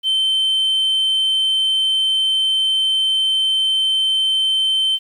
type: tone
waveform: sine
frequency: 3094 Hz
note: G7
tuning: 23 cents flat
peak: -12 dBFS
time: 0.03-4.99 s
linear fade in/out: 50 ms
effects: tanh soft clip ceiling -13 dBFS + 8-bit